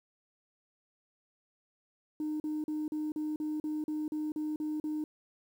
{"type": "tone bursts", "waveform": "sine", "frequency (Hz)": 305.8, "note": "D#4", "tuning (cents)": -30, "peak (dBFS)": -30, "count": 12, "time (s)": [2.2, 5.04], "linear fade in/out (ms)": 2, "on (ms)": 200, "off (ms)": 40, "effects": ["tanh soft clip ceiling -29 dBFS", "10-bit"]}